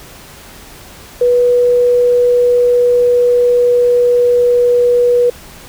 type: tone with pitch glide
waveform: sine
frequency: 488.8 to 485.7 Hz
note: B4 to B4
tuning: -18 to -29 cents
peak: -7 dBFS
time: 1.21-5.3 s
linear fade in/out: 5 ms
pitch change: -11 cents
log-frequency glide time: 1.47-5.15 s
effects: pink hiss -36 dBFS RMS until 5.68 s